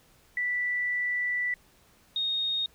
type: tone pair in turn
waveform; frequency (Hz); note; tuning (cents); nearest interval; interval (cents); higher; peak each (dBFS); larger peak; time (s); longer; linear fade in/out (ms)
sine; 1969 / 3715; B6 / A#7; -6 / -7; major seventh; 1099; second; -26; neither; 0.37-1.54 / 2.16-2.66; first; 2
effects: pink hiss -61 dBFS RMS until 2.74 s